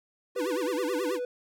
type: tone with vibrato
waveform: square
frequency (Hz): 341.2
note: F4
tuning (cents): -40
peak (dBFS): -30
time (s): 0.35-1.2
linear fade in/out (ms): 50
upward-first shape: sine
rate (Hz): 9.3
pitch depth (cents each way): 270
type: tone with tremolo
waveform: triangle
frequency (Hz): 493.9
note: B4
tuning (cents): 0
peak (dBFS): -27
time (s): 0.36-1.25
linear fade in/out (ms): 2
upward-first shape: sine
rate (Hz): 7.2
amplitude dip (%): 25
effects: none